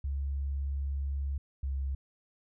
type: tone pair in turn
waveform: sine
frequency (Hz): 69.4 / 67.81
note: C#2 / C#2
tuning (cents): +3 / -38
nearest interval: unison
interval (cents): 41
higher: first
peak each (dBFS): -30 / -30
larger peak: neither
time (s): 0.04-1.38 / 1.63-1.95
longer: first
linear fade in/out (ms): 5
effects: none

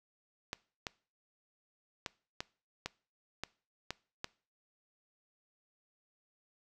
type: clicks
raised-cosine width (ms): 0.2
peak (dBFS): -19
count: 8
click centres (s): 0.531 / 0.868 / 2.062 / 2.405 / 2.86 / 3.436 / 3.906 / 4.244
effects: noise-tail reverb RT60 0.4 s tail -22 dB re dry

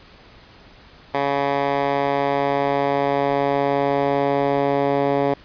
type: tone with band-pass filter sweep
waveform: 10% pulse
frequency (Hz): 140.4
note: C#3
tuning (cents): +22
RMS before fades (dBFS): -20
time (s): 1.14-5.34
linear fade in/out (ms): 5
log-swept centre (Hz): 980 to 510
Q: 0.79
effects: pink hiss -47 dBFS RMS until 5.44 s + resampled to 11025 Hz

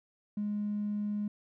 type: tone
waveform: triangle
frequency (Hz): 207.7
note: G#3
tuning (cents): 0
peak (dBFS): -27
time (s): 0.37-1.28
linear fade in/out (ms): 5
effects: tanh soft clip ceiling -28 dBFS

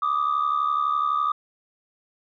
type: tone pair together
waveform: sine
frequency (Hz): 1172.6 / 1244.5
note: D6 / D#6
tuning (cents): -3 / 0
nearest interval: minor second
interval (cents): 103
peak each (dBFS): -22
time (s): 0.02-1.32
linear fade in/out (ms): 5
effects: tanh soft clip ceiling -16 dBFS

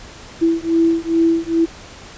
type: beating tone pair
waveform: sine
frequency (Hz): 329.6 / 332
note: E4 / E4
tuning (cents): 0 / +12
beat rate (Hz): 2.4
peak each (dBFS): -16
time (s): 0.41-1.66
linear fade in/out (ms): 20
effects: pink hiss -38 dBFS RMS until 2.17 s + resampled to 16000 Hz

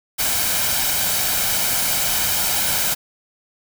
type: noise with comb filter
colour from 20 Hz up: white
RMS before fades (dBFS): -20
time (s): 0.18-2.95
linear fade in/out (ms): 20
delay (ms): 1.3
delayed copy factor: +0.5
effects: none

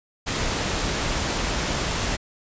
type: noise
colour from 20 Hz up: pink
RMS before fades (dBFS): -25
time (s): 0.26-2.17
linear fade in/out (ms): 20
effects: resampled to 16000 Hz

